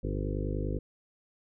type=harmonic tone with a mistuned harmonic; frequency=50.2 Hz; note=G1; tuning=42 cents sharp; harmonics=1 / 2 / 3 / 5 / 6 / 7 / 8 / 9 / 10; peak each=-33 / -36 / -38 / -40 / -41 / -41 / -42 / -43 / -43 dBFS; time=0.03-0.79 s; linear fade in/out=10 ms; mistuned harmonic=10; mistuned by=+20 cents; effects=none